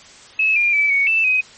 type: tone with pitch steps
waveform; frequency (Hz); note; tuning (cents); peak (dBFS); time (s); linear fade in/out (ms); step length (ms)
sine; 2589 / 2399 / 2306 / 2230 / 2649 / 2519; E7 / D7 / D7 / C#7 / E7 / D#7; -32 / +36 / -32 / +10 / +8 / +21; -13; 0.39-1.41; 5; 170
effects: white hiss -43 dBFS RMS until 1.57 s + MP3 32 kbps

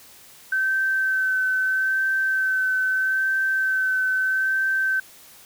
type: tone with vibrato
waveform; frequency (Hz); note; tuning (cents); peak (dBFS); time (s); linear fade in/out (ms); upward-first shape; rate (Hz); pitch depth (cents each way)
sine; 1538; G6; -33; -19; 0.52-5; 5; sine; 0.78; 18
effects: white hiss -48 dBFS RMS until 5.45 s

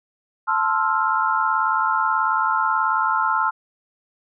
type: chord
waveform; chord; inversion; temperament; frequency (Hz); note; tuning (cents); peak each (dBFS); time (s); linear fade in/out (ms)
sine; F major seventh; first; equal; 880 / 1046.5 / 1318.5 / 1396.9; A5 / C6 / E6 / F6; 0 / 0 / 0 / 0; -23; 0.47-3.51; 20
effects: none

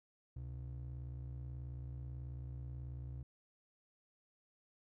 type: ring-modulated tone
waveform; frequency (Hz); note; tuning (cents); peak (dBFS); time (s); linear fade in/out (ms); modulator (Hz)
triangle; 98.1; G2; +2; -38; 0.36-3.23; 5; 29.2
effects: none

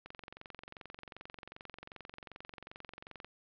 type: click train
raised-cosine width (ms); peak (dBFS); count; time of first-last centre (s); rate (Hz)
0.3; -30; 73; 0.06-3.246; 22.6
effects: low-pass 4000 Hz 12 dB/octave

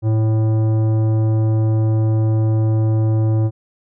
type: tone with tanh clipping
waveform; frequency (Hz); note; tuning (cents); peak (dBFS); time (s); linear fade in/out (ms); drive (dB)
sine; 110; A2; 0; -15; 0.02-3.51; 50; 13
effects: none

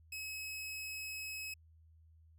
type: tone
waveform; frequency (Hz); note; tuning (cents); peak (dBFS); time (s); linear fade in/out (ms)
sawtooth; 2564; E7; -49; -38; 0.12-1.54; 5
effects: added 80 Hz sine -60 dBFS peak until 2.38 s

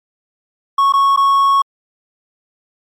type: tone with dropouts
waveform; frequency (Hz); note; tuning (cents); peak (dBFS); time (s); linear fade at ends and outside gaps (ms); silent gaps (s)
triangle; 1104; C#6; -7; -7; 0.78-1.62; 5; 0.924-0.936 / 1.163-1.173
effects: MP3 96 kbps

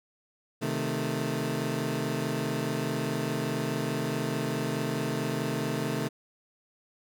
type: chord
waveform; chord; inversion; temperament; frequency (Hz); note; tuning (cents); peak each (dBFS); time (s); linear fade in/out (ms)
20% pulse; A diminished; first; equal; 130.81 / 155.56 / 220; C3 / Eb3 / A3; 0 / 0 / 0; -28; 0.61-6.09; 20
effects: none

